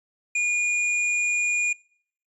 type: tone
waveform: square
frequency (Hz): 2435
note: D#7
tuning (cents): -38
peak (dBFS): -22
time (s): 0.35-1.73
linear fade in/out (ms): 5
effects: noise-tail reverb RT60 0.6 s tail -24 dB re dry + resampled to 24000 Hz